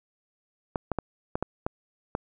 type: clicks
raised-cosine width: 1 ms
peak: -13 dBFS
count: 7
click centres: 0.758 / 0.917 / 0.987 / 1.355 / 1.426 / 1.665 / 2.151 s
effects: none